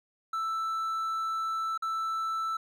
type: tone with dropouts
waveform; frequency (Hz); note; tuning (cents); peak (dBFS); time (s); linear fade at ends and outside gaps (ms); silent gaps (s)
triangle; 1323; E6; +6; -27; 0.33-2.57; 5; 1.777-1.822
effects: none